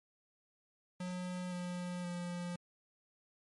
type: tone with pitch steps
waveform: square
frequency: 180.9 / 178.31 / 175.75 Hz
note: F#3 / F3 / F3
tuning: -39 / +36 / +11 cents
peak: -39 dBFS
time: 1-2.56 s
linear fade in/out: 5 ms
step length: 520 ms
effects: MP3 48 kbps